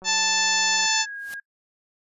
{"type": "click train", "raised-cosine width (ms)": 1, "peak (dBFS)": -32, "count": 158, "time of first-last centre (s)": [0.02, 0.86], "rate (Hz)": 187}
{"type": "harmonic tone", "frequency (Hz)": 880, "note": "A5", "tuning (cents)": 0, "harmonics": [1, 2, 3, 4, 5, 6, 7, 8], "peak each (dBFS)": [-28, -28, -28, -28, -28, -28, -28, -28], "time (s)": [0.04, 1.06], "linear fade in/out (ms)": 50}
{"type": "tone with pitch glide", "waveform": "sine", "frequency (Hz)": [1760, 1632.7], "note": ["A6", "G#6"], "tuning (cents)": [0, -30], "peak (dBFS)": -32, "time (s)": [0.37, 1.4], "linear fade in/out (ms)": 5, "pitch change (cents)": -130, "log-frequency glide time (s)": [0.71, 1.17]}
{"type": "noise with exponential growth", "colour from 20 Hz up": "white", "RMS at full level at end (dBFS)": -38, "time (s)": [1.12, 1.34], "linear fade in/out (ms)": 0, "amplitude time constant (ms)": 46}
{"effects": ["noise-tail reverb RT60 0.1 s tail -24 dB re dry", "resampled to 32000 Hz"]}